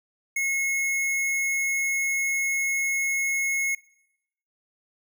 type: tone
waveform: square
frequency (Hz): 2174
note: C#7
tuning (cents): -34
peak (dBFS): -24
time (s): 0.36-3.75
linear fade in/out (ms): 5
effects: noise-tail reverb RT60 0.8 s tail -20 dB re dry